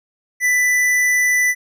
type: tone with tanh clipping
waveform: sine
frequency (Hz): 1987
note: B6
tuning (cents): +10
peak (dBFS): -15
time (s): 0.4-1.55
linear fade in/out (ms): 50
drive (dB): 15
effects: none